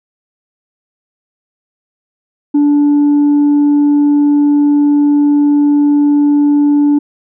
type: tone with tanh clipping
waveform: sine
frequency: 290.8 Hz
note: D4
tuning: 17 cents flat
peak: -7 dBFS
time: 2.54-6.99 s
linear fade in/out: 10 ms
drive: 1 dB
effects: none